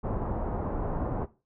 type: low-pass noise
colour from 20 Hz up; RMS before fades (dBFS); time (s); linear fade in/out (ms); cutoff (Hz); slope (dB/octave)
pink; -31; 0.03-1.26; 20; 1000; 24
effects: noise-tail reverb RT60 0.3 s tail -17 dB re dry